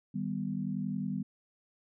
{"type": "chord", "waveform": "sine", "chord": "Eb augmented", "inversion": "none", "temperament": "equal with one note detuned", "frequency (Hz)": [154.76, 196, 246.9], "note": ["Eb3", "G3", "B3"], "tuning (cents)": [-9, 0, 0], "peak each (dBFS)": [-38, -34, -37], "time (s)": [0.14, 1.23], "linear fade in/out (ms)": 10, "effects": []}